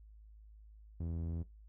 sawtooth tone with low-pass filter, 83 Hz, E2, 12 cents sharp, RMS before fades -39 dBFS, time 1-1.43 s, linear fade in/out 5 ms, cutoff 300 Hz, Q 0.57, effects noise-tail reverb RT60 0.2 s tail -19 dB re dry + added 53 Hz sine -54 dBFS peak until 1.68 s

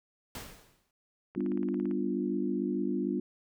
pink noise with exponential decay, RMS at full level -39 dBFS, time 0.35-0.91 s, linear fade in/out 2 ms, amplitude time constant 120 ms
click train, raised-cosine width 0.5 ms, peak -34 dBFS, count 11, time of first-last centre 1.35-1.912 s, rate 17.8 Hz
sine chord, G dominant seventh, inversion none, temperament equal, 196 / 246.9 / 293.7 / 349.2 Hz, G3 / B3 / D4 / F4, 0 / 0 / 0 / 0 cents, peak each -34 dBFS, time 1.36-3.2 s, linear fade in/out 5 ms
effects none

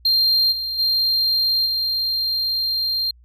triangle tone with level steps, 4186 Hz, C8, in tune, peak -13 / -22 / -15 / -18 dBFS, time 0.05-3.11 s, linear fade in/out 5 ms, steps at 0.51 / 0.78 / 1.65 s, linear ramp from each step 20 ms, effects added 60 Hz sine -47 dBFS peak until 3.24 s

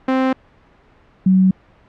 sawtooth / sine tone pair in turn, 261.6 / 187.96 Hz, C4 / F#3, 0 / +28 cents, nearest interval tritone, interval 572 cents, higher first, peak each -10 / -9 dBFS, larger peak second, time 0.08-0.33 / 1.26-1.51 s, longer neither, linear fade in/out 5 ms, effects pink hiss -51 dBFS RMS until 1.88 s + low-pass 2000 Hz 12 dB/octave

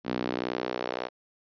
sawtooth tone with high-pass filter sweep, 61.74 Hz, B1, in tune, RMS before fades -32 dBFS, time 0.04-1.1 s, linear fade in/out 50 ms, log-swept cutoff 240 to 550 Hz, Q 1.6, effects resampled to 11025 Hz

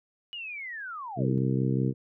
sine linear sweep, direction down, 2930 to 148 Hz, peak -35 dBFS, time 0.33-1.38 s, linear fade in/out 0 ms
harmonic tone, 65.41 Hz, C2, in tune, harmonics 2 / 3 / 4 / 5 / 6 / 7, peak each -26 / -30 / -32 / -34 / -36 / -37 dBFS, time 1.16-1.94 s, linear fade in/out 50 ms
effects none

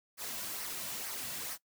white noise with flanger, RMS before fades -40 dBFS, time 0.17-1.58 s, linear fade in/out 50 ms, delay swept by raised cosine 0.27 to 2.47 ms, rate 2.2 Hz, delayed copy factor -0.5, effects noise-tail reverb RT60 0.1 s tail -19 dB re dry

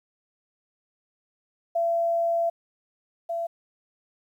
sine tone pair in turn, 675 / 675 Hz, E5 / E5, +41 / +41 cents, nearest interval unison, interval 0 cents, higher neither, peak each -21 / -26 dBFS, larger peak first, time 1.75-2.5 / 3.29-3.47 s, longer first, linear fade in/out 10 ms, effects 10-bit

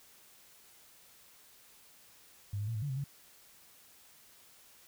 sine tone with pitch steps, 101.3 / 104.2 / 114.7 / 106.9 / 144.1 / 131.1 / 140.2 Hz, G#2 / G#2 / A#2 / A2 / D3 / C3 / C#3, -43 / +6 / -28 / -49 / -33 / +4 / +20 cents, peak -33 dBFS, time 2.53-3.041 s, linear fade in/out 5 ms, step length 73 ms, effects white hiss -60 dBFS RMS until 4.87 s

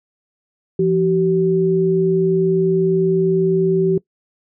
sine tone pair together, 170 / 381.6 Hz, F3 / G4, -46 / -47 cents, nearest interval octave + major second, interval 1399 cents, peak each -18 / -14 dBFS, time 0.79-3.98 s, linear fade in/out 5 ms, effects noise-tail reverb RT60 0.1 s tail -21 dB re dry

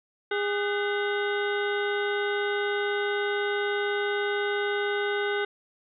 harmonic tone with a mistuned harmonic, 409 Hz, G#4, 26 cents flat, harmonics 1 / 2 / 3 / 4 / 5 / 7 / 8 / 9, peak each -27 / -35 / -39 / -31 / -36 / -42 / -45 / -40 dBFS, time 0.31-5.45 s, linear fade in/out 5 ms, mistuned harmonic 4, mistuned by -140 cents, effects none

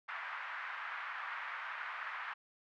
white band-pass noise, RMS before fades -43 dBFS, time 0.08-2.34 s, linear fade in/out 10 ms, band 1000 to 1900 Hz, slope 24 dB/octave, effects none

